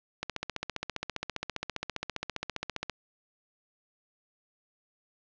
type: click train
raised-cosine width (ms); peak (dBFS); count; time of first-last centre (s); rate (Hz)
0.2; -15; 41; 0.23-2.897; 15
effects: low-pass 5000 Hz 12 dB/octave